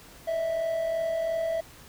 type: tone pair together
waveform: triangle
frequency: 614.1 / 657 Hz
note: D#5 / E5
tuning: -23 / -6 cents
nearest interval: minor second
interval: 117 cents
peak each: -35 / -24 dBFS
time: 0.27-1.61 s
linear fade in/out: 10 ms
effects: pink hiss -50 dBFS RMS until 1.88 s